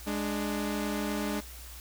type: tone pair together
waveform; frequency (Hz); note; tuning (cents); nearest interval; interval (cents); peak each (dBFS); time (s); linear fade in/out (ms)
sawtooth; 207.7 / 295.7; G#3 / D4; 0 / +12; tritone; 612; -28 / -30; 0.06-1.41; 20
effects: added 60 Hz sine -45 dBFS peak until 1.8 s + white hiss -48 dBFS RMS until 1.8 s